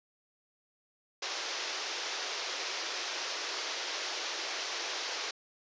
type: band-pass noise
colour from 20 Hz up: white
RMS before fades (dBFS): -37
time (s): 1.22-5.31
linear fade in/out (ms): 5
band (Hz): 330 to 6100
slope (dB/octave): 48
effects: resampled to 16000 Hz